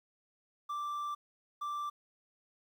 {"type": "tone pair in turn", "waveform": "triangle", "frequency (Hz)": [1174.7, 1174.7], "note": ["D6", "D6"], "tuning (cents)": [0, 0], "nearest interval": "unison", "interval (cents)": 0, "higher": "neither", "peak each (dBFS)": [-33, -33], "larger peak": "neither", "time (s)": [[0.69, 1.15], [1.61, 1.9]], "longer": "first", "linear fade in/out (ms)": 10, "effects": ["11-bit"]}